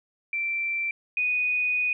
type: tone pair in turn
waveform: sine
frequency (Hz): 2346 / 2481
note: D7 / D#7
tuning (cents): -2 / -6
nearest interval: minor second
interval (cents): 96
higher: second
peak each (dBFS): -25 / -22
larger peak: second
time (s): 0.33-0.91 / 1.17-1.93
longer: second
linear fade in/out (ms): 2
effects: none